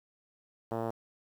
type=tone with low-pass filter; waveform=5% pulse; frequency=114.1 Hz; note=A#2; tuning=37 cents flat; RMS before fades=-34 dBFS; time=0.71-0.91 s; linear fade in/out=10 ms; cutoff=700 Hz; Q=1.1; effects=9-bit